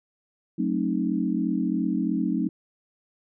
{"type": "chord", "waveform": "sine", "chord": "F# diminished seventh", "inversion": "none", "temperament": "equal with one note detuned", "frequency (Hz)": [185, 220, 268.2, 311.1], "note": ["F#3", "A3", "C4", "Eb4"], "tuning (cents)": [0, 0, 43, 0], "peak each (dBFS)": -28, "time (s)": [0.58, 2.49], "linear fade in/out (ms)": 10, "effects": []}